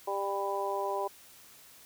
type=harmonic tone; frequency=198.2 Hz; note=G3; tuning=19 cents sharp; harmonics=2 / 3 / 4 / 5; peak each=-35 / -36 / -36 / -35 dBFS; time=0.07-1.08 s; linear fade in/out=10 ms; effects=white hiss -55 dBFS RMS until 1.85 s